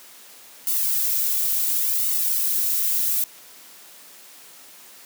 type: noise with flanger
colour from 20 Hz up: violet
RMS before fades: -22 dBFS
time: 0.67-3.24 s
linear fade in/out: 2 ms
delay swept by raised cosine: 1.2 to 3.1 ms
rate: 0.71 Hz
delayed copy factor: -0.9
effects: white hiss -46 dBFS RMS until 5.05 s + high-pass 200 Hz 12 dB/octave